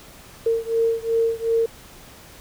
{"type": "beating tone pair", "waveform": "sine", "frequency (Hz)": [455.4, 458.1], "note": ["A#4", "A#4"], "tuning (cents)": [-40, -30], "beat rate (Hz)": 2.7, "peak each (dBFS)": [-21, -22], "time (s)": [0.46, 1.66], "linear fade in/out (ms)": 5, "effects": ["pink hiss -45 dBFS RMS until 2.4 s"]}